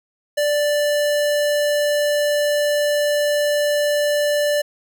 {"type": "tone", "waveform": "square", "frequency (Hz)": 587.3, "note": "D5", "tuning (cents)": 0, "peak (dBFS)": -17, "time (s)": [0.37, 4.62], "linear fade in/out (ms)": 10, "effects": []}